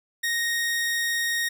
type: tone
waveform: sawtooth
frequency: 1864.7 Hz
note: A#6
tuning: in tune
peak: -20 dBFS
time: 0.23-1.49 s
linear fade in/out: 10 ms
effects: none